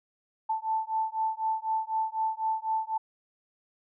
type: beating tone pair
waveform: sine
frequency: 880 / 884 Hz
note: A5 / A5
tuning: 0 / +8 cents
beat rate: 4 Hz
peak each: -30 dBFS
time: 0.49-2.98 s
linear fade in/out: 10 ms
effects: none